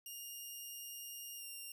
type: tone with pitch glide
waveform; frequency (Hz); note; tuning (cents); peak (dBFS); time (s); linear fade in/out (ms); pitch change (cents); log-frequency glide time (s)
5% pulse; 2830 to 2785; F7 to F7; +22 to -5; -38; 0.06-1.72; 2; -27; 1.37-1.43
effects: none